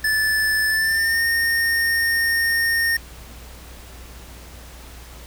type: tone with pitch glide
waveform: square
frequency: 1747 to 1838.1 Hz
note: A6 to A#6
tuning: -13 to -25 cents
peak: -18 dBFS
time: 0.04-2.97 s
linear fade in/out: 5 ms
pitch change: +88 cents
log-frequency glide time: 0.7-1.23 s
effects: added 60 Hz sine -40 dBFS peak until 5.26 s + pink hiss -43 dBFS RMS until 5.26 s